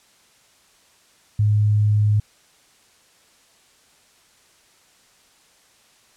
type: tone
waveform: sine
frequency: 105.1 Hz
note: G#2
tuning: 21 cents sharp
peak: -14 dBFS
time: 1.39-2.2 s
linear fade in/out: 5 ms
effects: white hiss -56 dBFS RMS until 6.16 s + low-pass 9000 Hz 12 dB/octave